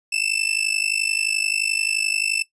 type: tone with amplitude modulation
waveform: sawtooth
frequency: 2650 Hz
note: E7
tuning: 9 cents sharp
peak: -13 dBFS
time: 0.12-2.43 s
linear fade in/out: 10 ms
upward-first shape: sine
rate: 51.5 Hz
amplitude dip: 90%
effects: noise-tail reverb RT60 0.1 s tail -17 dB re dry + resampled to 24000 Hz